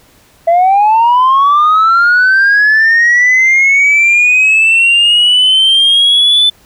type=linear sweep; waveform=sine; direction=up; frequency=662 to 3520 Hz; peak=-3 dBFS; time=0.47-6.5 s; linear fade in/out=10 ms; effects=tanh soft clip ceiling -3 dBFS + pink hiss -46 dBFS RMS until 6.65 s